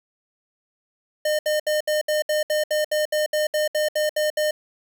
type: tone bursts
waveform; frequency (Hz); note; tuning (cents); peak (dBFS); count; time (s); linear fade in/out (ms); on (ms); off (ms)
square; 608; D#5; -40; -20; 16; 1.25-4.51; 5; 140; 68
effects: 8-bit